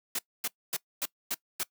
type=noise bursts; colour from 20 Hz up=white; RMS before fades=-31 dBFS; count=6; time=0.15-1.634 s; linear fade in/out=5 ms; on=39 ms; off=250 ms; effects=noise-tail reverb RT60 0.1 s tail -22 dB re dry + high-pass 150 Hz 12 dB/octave